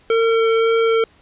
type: tone with vibrato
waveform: square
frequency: 453.4 Hz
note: A#4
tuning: 48 cents flat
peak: -14 dBFS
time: 0.1-1.04 s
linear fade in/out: 2 ms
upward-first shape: sine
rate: 1.9 Hz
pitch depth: 8 cents each way
effects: pink hiss -53 dBFS RMS until 1.21 s + resampled to 8000 Hz